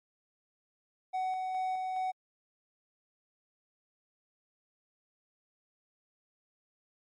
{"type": "tone with tremolo", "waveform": "triangle", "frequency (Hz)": 748, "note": "F#5", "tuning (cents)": 19, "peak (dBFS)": -28, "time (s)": [1.13, 2.12], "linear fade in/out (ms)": 20, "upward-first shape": "square", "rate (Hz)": 2.4, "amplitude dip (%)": 25, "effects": ["MP3 48 kbps"]}